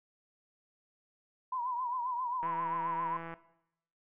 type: tone with vibrato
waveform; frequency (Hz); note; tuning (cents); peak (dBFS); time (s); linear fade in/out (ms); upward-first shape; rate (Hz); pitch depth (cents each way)
sine; 987.8; B5; 0; -32; 1.52-3.17; 5; triangle; 7.5; 99
type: click train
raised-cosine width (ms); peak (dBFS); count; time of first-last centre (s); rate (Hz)
0.5; -27; 152; 2.43-3.34; 166
effects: noise-tail reverb RT60 0.8 s tail -17 dB re dry + low-pass 2000 Hz 12 dB/octave